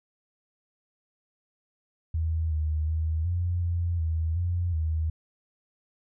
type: tone with pitch steps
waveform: sine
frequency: 80.7 / 77.4 / 79.6 / 87.8 / 86.1 / 80.8 / 87.7 / 79.5 Hz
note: E2 / D#2 / D#2 / F2 / F2 / E2 / F2 / D#2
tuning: -36 / -9 / +40 / +10 / -24 / -34 / +8 / +38 cents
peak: -24 dBFS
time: 2.14-5.1 s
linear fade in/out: 5 ms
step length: 370 ms
effects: none